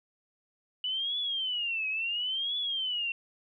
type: tone with vibrato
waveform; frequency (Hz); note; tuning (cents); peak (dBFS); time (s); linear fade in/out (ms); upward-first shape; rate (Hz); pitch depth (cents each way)
sine; 2956; F#7; -2; -29; 0.84-3.12; 2; triangle; 0.72; 270
effects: none